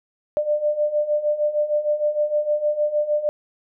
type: beating tone pair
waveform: sine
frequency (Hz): 593 / 599.5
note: D5 / D5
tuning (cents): +17 / +36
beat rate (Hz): 6.5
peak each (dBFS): -24 / -20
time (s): 0.37-3.29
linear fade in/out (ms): 0
effects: none